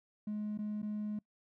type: tone with dropouts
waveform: triangle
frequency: 210.6 Hz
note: G#3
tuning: 24 cents sharp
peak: -32 dBFS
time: 0.27-1.19 s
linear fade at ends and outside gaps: 5 ms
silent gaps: 0.576-0.588 / 0.819-0.828 s
effects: noise-tail reverb RT60 0.1 s tail -26 dB re dry + tanh soft clip ceiling -31 dBFS